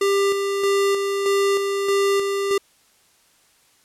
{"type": "tone with tremolo", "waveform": "square", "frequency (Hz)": 397, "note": "G4", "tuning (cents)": 22, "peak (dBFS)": -17, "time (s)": [0.01, 2.58], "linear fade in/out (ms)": 5, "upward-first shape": "square", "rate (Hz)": 1.6, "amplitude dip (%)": 40, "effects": ["white hiss -58 dBFS RMS until 3.84 s", "low-pass 11000 Hz 12 dB/octave"]}